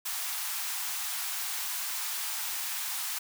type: high-pass noise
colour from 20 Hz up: white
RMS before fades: -34 dBFS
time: 0.05-3.19 s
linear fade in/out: 10 ms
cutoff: 740 Hz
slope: 48 dB/octave
effects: none